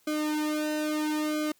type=tone with flanger; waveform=sawtooth; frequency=304.4 Hz; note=D#4; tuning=38 cents flat; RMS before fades=-29 dBFS; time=0.07-1.52 s; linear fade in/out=5 ms; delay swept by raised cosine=1.1 to 2.4 ms; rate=0.76 Hz; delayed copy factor=-1; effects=white hiss -65 dBFS RMS until 1.59 s